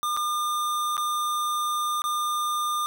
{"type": "tone with dropouts", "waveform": "square", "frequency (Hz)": 1205, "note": "D6", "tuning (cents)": 44, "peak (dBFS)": -25, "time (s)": [0.03, 2.86], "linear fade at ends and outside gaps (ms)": 0, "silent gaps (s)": [[0.166, 0.172], [0.968, 0.978], [2.019, 2.04]], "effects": []}